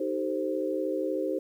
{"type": "chord", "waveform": "sine", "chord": "A half-diminished seventh", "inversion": "second", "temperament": "equal with one note detuned", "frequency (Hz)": [311.1, 383.7, 440, 523.3], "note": ["Eb4", "G4", "A4", "C5"], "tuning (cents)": [0, -37, 0, 0], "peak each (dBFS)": [-32, -32, -37, -31], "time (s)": [0, 1.39], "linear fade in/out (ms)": 5, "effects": ["10-bit"]}